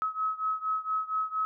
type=beating tone pair; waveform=sine; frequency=1281 / 1285.3 Hz; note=E6 / E6; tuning=-50 / -44 cents; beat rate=4.3 Hz; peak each=-30 / -32 dBFS; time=0.02-1.45 s; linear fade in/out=0 ms; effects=none